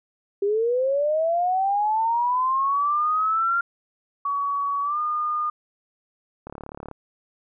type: linear sweep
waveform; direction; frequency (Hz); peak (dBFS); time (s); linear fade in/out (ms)
sine; up; 392 to 1396.9; -19; 0.42-3.61; 5
type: tone with pitch glide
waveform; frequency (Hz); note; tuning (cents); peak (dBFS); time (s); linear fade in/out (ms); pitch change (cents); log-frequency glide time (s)
sine; 1129 to 1217; C#6 to D#6; +31 to -39; -22; 4.25-5.5; 5; +130; 4.82-4.99
type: click train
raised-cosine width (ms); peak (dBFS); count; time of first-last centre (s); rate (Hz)
1; -22; 17; 6.47-6.913; 36.1
effects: none